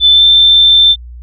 sine tone with pitch glide, 3520 to 3557 Hz, A7 to A7, 0 to +18 cents, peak -3 dBFS, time 0-0.96 s, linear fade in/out 50 ms, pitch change +18 cents, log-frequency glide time 0.1-0.24 s, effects added 60 Hz sine -27 dBFS peak until 1.22 s

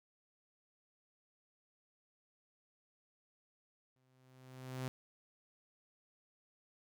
sawtooth tone with exponential growth, 129.2 Hz, C3, 21 cents flat, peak -33 dBFS, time 3.96-4.88 s, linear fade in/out 0 ms, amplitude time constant 200 ms, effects none

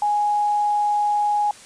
sine tone, 830.6 Hz, G#5, in tune, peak -17 dBFS, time 0.02-1.51 s, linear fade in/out 2 ms, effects white hiss -44 dBFS RMS until 1.65 s + resampled to 22050 Hz

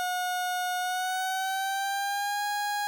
30% pulse tone with pitch glide, 725 to 823.2 Hz, F#5 to G#5, -35 to -16 cents, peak -25 dBFS, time 0-2.87 s, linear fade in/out 0 ms, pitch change +219 cents, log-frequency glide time 0.79-2.44 s, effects none

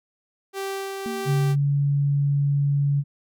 sawtooth tone with tremolo, 390 Hz, G4, 9 cents flat, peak -23 dBFS, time 0.53-1.56 s, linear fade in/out 50 ms, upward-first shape sine, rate 1.7 Hz, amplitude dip 30%
sine tone with exponential decay, 230.3 Hz, A#3, 21 cents flat, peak -27 dBFS, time 1.06-1.8 s, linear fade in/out 0 ms, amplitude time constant 160 ms
sine tone, 142 Hz, C#3, 42 cents sharp, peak -18 dBFS, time 1.25-3.04 s, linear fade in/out 50 ms
effects none

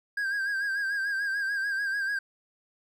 triangle tone with vibrato, 1607 Hz, G6, 43 cents sharp, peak -25 dBFS, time 0.17-2.19 s, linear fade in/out 5 ms, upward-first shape sine, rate 6.8 Hz, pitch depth 59 cents each way, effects none

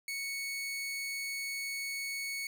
sawtooth tone, 2217 Hz, C#7, in tune, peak -32 dBFS, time 0.08-2.47 s, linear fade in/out 2 ms, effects none

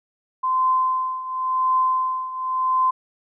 sine tone with tremolo, 1033 Hz, C6, 22 cents flat, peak -15 dBFS, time 0.43-2.91 s, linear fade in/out 10 ms, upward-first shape triangle, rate 0.93 Hz, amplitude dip 80%, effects none

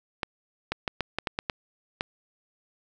clicks, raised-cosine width 0.3 ms, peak -11 dBFS, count 9, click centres 0.232 / 0.72 / 0.878 / 1.007 / 1.186 / 1.272 / 1.389 / 1.498 / 2.009 s, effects none

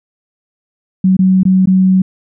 sine tone with dropouts, 187.6 Hz, F#3, 24 cents sharp, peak -6 dBFS, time 1.04-2.02 s, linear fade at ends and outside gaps 5 ms, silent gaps 1.168-1.19 / 1.433-1.452 / 1.658-1.672 s, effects none

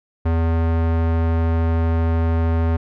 square tone with low-pass filter, 82.41 Hz, E2, in tune, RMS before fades -18 dBFS, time 0.25-2.77 s, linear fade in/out 10 ms, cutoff 1500 Hz, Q 0.68, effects none

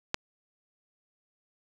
click, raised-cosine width 0.2 ms, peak -9 dBFS, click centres 0.144 s, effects none

